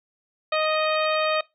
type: harmonic tone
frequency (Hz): 622.3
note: D#5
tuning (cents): 0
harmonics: 1 / 2 / 3 / 4 / 5 / 6 / 7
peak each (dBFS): -23 / -26 / -33 / -29 / -35 / -34 / -37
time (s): 0.52-1.41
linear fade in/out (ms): 5
effects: noise-tail reverb RT60 0.2 s tail -21 dB re dry